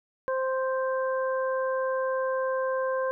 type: harmonic tone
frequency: 523.3 Hz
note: C5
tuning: in tune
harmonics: 1 / 2 / 3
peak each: -26 / -32 / -36 dBFS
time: 0.28-3.11 s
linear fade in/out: 0 ms
effects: none

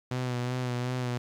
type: tone with vibrato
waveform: sawtooth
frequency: 124.7 Hz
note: B2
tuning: 17 cents sharp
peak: -25 dBFS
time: 0.11-1.18 s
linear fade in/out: 5 ms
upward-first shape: sine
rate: 2.7 Hz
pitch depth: 34 cents each way
effects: low-pass 7000 Hz 12 dB/octave + 10-bit

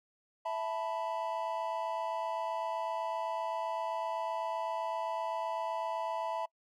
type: chord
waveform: triangle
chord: E suspended fourth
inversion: none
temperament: equal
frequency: 659.3 / 880 / 987.8 Hz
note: E5 / A5 / B5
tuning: 0 / 0 / 0 cents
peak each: -35 / -36 / -36 dBFS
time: 0.45-6.46 s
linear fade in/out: 10 ms
effects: noise-tail reverb RT60 0.1 s tail -26 dB re dry

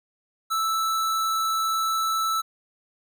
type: tone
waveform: square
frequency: 1317 Hz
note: E6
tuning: 2 cents flat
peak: -23 dBFS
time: 0.5-2.42 s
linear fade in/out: 20 ms
effects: none

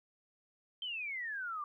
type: exponential sweep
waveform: sine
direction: down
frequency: 3154 to 1155 Hz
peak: -37 dBFS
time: 0.82-1.64 s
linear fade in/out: 2 ms
effects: 13-bit

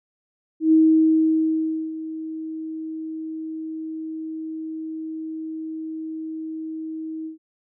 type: tone with ADSR envelope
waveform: sine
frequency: 317.9 Hz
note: D#4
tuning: 37 cents sharp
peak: -11 dBFS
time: 0.6-7.38 s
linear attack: 120 ms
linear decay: 1200 ms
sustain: -17 dB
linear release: 120 ms
effects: none

